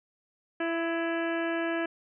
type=harmonic tone with a mistuned harmonic; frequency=333.2 Hz; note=E4; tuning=19 cents sharp; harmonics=1 / 2 / 3 / 4 / 5 / 6 / 7 / 8 / 9; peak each=-30 / -33 / -42 / -41 / -35 / -46 / -43 / -45 / -47 dBFS; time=0.6-1.86 s; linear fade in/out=5 ms; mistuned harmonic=4; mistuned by=-28 cents; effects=none